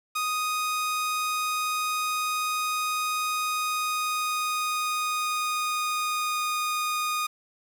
sawtooth tone with pitch glide, 1244.5 to 1231.6 Hz, D#6 to D#6, 0 to -18 cents, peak -22 dBFS, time 0.15-7.27 s, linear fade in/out 10 ms, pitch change -18 cents, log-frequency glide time 3.45-6.48 s, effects 8-bit

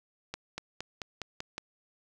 accelerating click train, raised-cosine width 0.2 ms, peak -19 dBFS, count 7, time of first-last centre 0.34-1.581 s, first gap 240 ms, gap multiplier 0.94, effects none

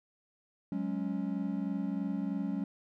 triangle chord, F# suspended second, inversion none, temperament just, 185 / 208.1 / 277.5 Hz, F#3 / G#3 / C#4, 0 / +4 / +2 cents, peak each -34 dBFS, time 0.72-2.64 s, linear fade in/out 2 ms, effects none

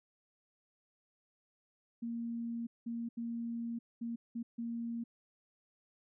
sine tone bursts at uneven times, 233.1 Hz, A#3, in tune, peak -36 dBFS, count 6, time 2.02-2.67 / 2.86-3.09 / 3.17-3.79 / 4.01-4.16 / 4.35-4.43 / 4.58-5.04 s, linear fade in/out 10 ms, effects none

